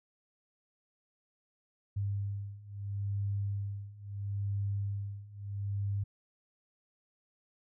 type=beating tone pair; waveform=sine; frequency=99.9 / 100.65 Hz; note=G2 / G2; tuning=+33 / +46 cents; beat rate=0.75 Hz; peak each=-37 / -35 dBFS; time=1.96-6.04 s; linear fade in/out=10 ms; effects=none